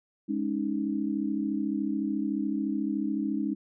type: chord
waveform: sine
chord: Ab suspended fourth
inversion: none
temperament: equal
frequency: 207.7 / 277.2 / 311.1 Hz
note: Ab3 / Db4 / Eb4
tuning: 0 / 0 / 0 cents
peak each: -31 dBFS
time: 0.28-3.55 s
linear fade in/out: 20 ms
effects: none